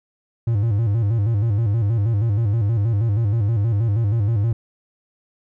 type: tone with vibrato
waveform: triangle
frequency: 108.3 Hz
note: A2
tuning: 27 cents flat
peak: -14 dBFS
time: 0.47-4.53 s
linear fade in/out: 5 ms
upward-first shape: square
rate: 6.3 Hz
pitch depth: 120 cents each way
effects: none